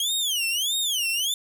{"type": "tone with vibrato", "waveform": "sawtooth", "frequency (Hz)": 3169, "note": "G7", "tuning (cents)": 18, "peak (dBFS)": -20, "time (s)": [0, 1.34], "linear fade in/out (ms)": 2, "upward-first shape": "sine", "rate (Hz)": 1.6, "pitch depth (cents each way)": 280, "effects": []}